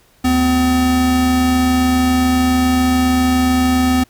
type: tone pair together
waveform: square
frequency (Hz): 75.66 / 254.2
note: D#2 / C4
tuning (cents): -48 / -50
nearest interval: octave + major sixth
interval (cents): 2098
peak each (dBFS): -21 / -13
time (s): 0.24-4.04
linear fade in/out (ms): 10
effects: pink hiss -53 dBFS RMS until 4.09 s